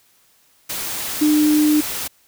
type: tone in noise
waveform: sine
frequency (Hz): 302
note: D4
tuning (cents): +48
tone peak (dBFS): -12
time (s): 1.21-1.81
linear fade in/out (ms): 10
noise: white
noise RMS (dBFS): -26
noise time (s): 0.69-2.08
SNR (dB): +11
effects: white hiss -57 dBFS RMS until 2.27 s